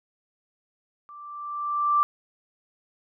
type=tone with level ramp; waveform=sine; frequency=1174.7 Hz; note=D6; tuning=in tune; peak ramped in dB=-42 to -16 dBFS; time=1.09-2.03 s; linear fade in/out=0 ms; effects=none